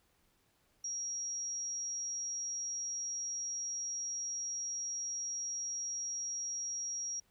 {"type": "tone", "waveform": "sine", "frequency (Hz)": 5660, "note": "F8", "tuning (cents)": 22, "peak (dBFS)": -36, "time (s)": [0.84, 7.2], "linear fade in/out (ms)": 5, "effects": ["pink hiss -73 dBFS RMS until 7.3 s"]}